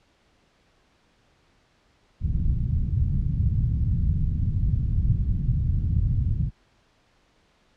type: low-pass noise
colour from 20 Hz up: white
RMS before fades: -23 dBFS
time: 2.2-6.51 s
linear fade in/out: 50 ms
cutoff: 130 Hz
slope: 24 dB/octave
effects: pink hiss -63 dBFS RMS until 7.76 s + low-pass 5000 Hz 12 dB/octave